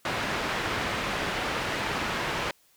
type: low-pass noise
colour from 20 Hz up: white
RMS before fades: -30 dBFS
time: 0.05-2.51 s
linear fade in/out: 2 ms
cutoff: 2100 Hz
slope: 12 dB/octave
effects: white hiss -63 dBFS RMS until 2.76 s